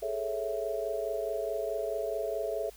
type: chord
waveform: sine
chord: A major seventh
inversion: third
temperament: equal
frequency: 415.3 / 440 / 554.4 / 659.3 Hz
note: G#4 / A4 / C#5 / E5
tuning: 0 / 0 / 0 / 0 cents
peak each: -37 / -36 / -37 / -34 dBFS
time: 0.02-2.7 s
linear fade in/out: 10 ms
effects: added 50 Hz sine -55 dBFS peak until 2.76 s + white hiss -56 dBFS RMS until 2.76 s